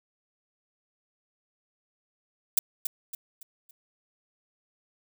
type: noise with echo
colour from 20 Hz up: violet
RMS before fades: -20 dBFS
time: 2.57-2.59 s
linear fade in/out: 5 ms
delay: 280 ms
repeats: 4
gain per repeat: -8 dB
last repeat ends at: 3.71 s
effects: none